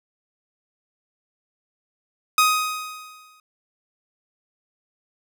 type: tone with exponential decay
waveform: sawtooth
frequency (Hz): 1253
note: D#6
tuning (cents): +12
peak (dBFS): -9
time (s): 2.38-3.4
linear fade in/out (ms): 2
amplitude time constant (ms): 220
effects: none